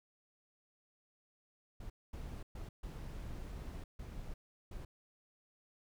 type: noise bursts at uneven times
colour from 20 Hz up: brown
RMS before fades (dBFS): -45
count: 6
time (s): 1.8-1.9 / 2.13-2.43 / 2.55-2.69 / 2.83-3.84 / 3.99-4.34 / 4.71-4.85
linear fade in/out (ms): 5
effects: none